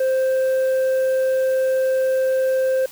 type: tone with tanh clipping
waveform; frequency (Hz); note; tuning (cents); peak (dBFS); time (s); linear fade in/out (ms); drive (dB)
sine; 523.3; C5; 0; -17; 0-2.86; 5; 4
effects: white hiss -42 dBFS RMS until 2.91 s